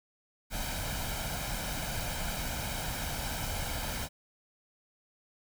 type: noise with comb filter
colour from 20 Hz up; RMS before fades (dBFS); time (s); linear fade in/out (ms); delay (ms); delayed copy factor
pink; -35; 0.5-4.09; 50; 1.3; +0.6
effects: none